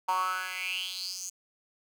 10% pulse tone with high-pass filter sweep, 185 Hz, F#3, in tune, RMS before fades -33 dBFS, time 0.08-1.3 s, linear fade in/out 10 ms, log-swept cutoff 910 to 6800 Hz, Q 6.9, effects none

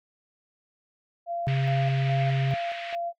sine tone with tremolo, 687 Hz, F5, 29 cents flat, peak -28 dBFS, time 1.26-3.13 s, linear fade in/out 50 ms, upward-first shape square, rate 2.4 Hz, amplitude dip 55%
triangle tone, 134.5 Hz, C3, 48 cents sharp, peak -20 dBFS, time 1.47-2.54 s, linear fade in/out 2 ms
white band-pass noise, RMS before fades -39 dBFS, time 1.48-2.95 s, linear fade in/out 0 ms, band 1600 to 2800 Hz, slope 24 dB/octave
effects noise-tail reverb RT60 0.1 s tail -19 dB re dry

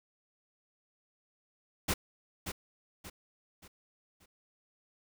pink noise with echo, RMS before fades -30 dBFS, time 1.88-1.94 s, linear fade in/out 10 ms, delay 580 ms, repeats 4, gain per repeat -8 dB, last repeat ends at 4.26 s, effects none

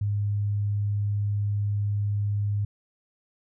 sine tone, 102.6 Hz, G#2, 21 cents flat, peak -23 dBFS, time 0.01-2.65 s, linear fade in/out 5 ms, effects none

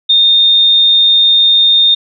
sine tone, 3653 Hz, A#7, 36 cents flat, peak -5 dBFS, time 0.09-1.95 s, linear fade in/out 10 ms, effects none

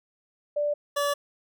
sine / 25% pulse tone pair in turn, 587.3 / 573.9 Hz, D5 / D5, 0 / -40 cents, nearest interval unison, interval 40 cents, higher first, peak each -23 / -20 dBFS, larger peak second, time 0.56-0.74 / 0.96-1.14 s, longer neither, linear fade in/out 10 ms, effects none

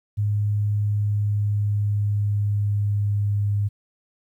sine tone with pitch glide, 103.83 to 102.22 Hz, G#2 to G#2, 0 to -27 cents, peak -19 dBFS, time 0.17-3.69 s, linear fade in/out 20 ms, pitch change -27 cents, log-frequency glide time 0.81-3.55 s, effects 10-bit

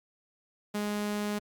sawtooth tone, 207.7 Hz, G#3, in tune, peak -26 dBFS, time 0.74-1.39 s, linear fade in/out 10 ms, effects Opus 48 kbps

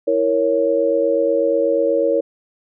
sine chord, A# diminished, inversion second, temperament equal, 329.6 / 466.2 / 554.4 Hz, E4 / A#4 / C#5, 0 / 0 / 0 cents, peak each -22 / -18 / -17 dBFS, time 0.07-2.21 s, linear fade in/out 10 ms, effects none

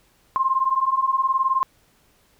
sine beating tone pair, 1046.5 / 1065.5 Hz, C6 / C6, 0 / +31 cents, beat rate 19 Hz, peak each -22 / -20 dBFS, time 0.36-1.63 s, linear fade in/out 0 ms, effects pink hiss -60 dBFS RMS until 2.39 s

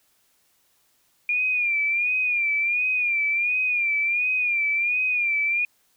sine tone with vibrato, 2410 Hz, D7, 44 cents sharp, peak -20 dBFS, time 1.29-5.65 s, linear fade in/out 2 ms, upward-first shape sine, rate 1.4 Hz, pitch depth 76 cents each way, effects white hiss -65 dBFS RMS until 5.96 s

